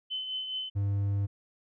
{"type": "tone with tremolo", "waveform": "sine", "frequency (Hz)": 3044, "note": "F#7", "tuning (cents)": 48, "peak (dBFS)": -30, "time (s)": [0.1, 0.7], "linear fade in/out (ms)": 20, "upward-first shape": "triangle", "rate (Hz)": 4.8, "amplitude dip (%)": 50}
{"type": "tone", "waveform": "triangle", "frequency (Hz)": 100, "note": "G2", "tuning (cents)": 35, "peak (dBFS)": -24, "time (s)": [0.75, 1.27], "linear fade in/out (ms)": 20}
{"effects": []}